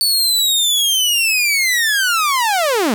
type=linear sweep; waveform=sawtooth; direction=down; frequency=4500 to 196.9 Hz; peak=-10 dBFS; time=0.01-2.94 s; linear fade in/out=0 ms; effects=7-bit